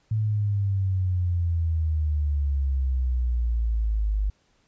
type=exponential sweep; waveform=sine; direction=down; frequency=110 to 50 Hz; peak=-21 dBFS; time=0.11-4.3 s; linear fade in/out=5 ms; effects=pink hiss -66 dBFS RMS until 4.67 s + resampled to 16000 Hz